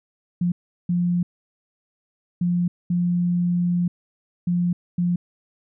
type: tone bursts at uneven times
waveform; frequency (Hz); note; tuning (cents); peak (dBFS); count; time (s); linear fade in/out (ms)
sine; 175.6; F3; +10; -18; 6; 0.41-0.52 / 0.89-1.23 / 2.41-2.68 / 2.9-3.88 / 4.47-4.73 / 4.98-5.16; 5
effects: none